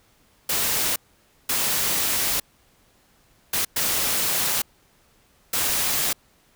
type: noise bursts at uneven times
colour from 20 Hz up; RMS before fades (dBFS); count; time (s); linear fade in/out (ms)
white; -23; 5; 0.49-0.96 / 1.49-2.4 / 3.53-3.65 / 3.76-4.62 / 5.53-6.13; 5
effects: pink hiss -60 dBFS RMS until 6.55 s